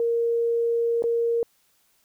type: tone with dropouts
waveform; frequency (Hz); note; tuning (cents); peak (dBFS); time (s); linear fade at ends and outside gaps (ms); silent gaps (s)
sine; 466.2; A#4; 0; -20; 0-1.43; 1; 1.023-1.039
effects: white hiss -65 dBFS RMS until 2.04 s